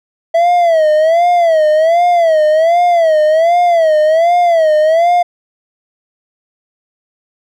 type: tone with vibrato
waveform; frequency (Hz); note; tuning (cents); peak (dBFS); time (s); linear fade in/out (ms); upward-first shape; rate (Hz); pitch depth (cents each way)
triangle; 657; E5; -6; -5; 0.34-5.23; 10; sine; 1.3; 130
effects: none